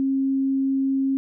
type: tone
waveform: sine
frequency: 269.5 Hz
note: C#4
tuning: 49 cents flat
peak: -19 dBFS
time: 0-1.17 s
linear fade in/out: 0 ms
effects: none